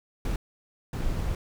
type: noise bursts at uneven times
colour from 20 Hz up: brown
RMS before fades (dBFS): -28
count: 2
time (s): 0.25-0.36 / 0.93-1.35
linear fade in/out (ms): 2
effects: none